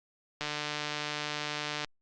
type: click train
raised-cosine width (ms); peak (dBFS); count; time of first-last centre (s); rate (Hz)
0.2; -16; 215; 0.41-1.846; 149
effects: low-pass 6000 Hz 12 dB/octave + Opus 48 kbps